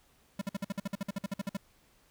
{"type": "tone bursts", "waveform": "square", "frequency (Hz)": 198, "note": "G3", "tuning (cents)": 18, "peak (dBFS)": -32, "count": 16, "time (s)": [0.39, 1.57], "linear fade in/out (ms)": 5, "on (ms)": 25, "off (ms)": 52, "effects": ["pink hiss -66 dBFS RMS until 2.1 s"]}